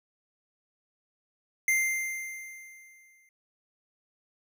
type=tone with exponential decay; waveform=square; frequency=2093 Hz; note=C7; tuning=in tune; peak=-22 dBFS; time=1.68-3.29 s; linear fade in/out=2 ms; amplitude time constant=350 ms; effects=none